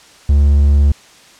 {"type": "tone with vibrato", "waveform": "triangle", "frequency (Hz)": 71.5, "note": "D2", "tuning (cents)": -46, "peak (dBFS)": -5, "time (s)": [0.29, 0.92], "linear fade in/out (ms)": 5, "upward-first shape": "triangle", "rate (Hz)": 18, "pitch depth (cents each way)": 10, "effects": ["white hiss -43 dBFS RMS until 1.39 s", "low-pass 7000 Hz 12 dB/octave"]}